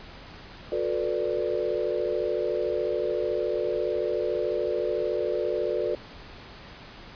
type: chord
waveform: sine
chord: B minor seventh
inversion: second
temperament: equal with one note detuned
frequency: 361.8 / 440 / 493.9 / 587.3 Hz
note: F#4 / A4 / B4 / D5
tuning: -39 / 0 / 0 / 0 cents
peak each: -30 dBFS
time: 0.72-5.95 s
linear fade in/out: 2 ms
effects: pink hiss -45 dBFS RMS until 7.15 s + resampled to 11025 Hz